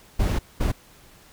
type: noise bursts at uneven times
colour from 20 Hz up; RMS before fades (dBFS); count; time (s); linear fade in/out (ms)
brown; -21; 2; 0.19-0.39 / 0.6-0.72; 10
effects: pink hiss -52 dBFS RMS until 1.32 s